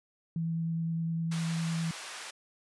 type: tone with vibrato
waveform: sine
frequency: 164.81 Hz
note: E3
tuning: in tune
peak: -29 dBFS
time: 0.36-1.91 s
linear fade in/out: 2 ms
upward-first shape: sine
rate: 9.8 Hz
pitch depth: 9 cents each way
type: band-pass noise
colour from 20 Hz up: pink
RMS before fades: -43 dBFS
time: 1.31-2.31 s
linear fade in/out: 10 ms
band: 1000 to 9800 Hz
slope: 12 dB/octave
effects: resampled to 24000 Hz